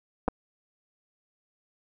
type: clicks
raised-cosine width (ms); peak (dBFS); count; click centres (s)
1; -12; 2; 0.28 / 0.284
effects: none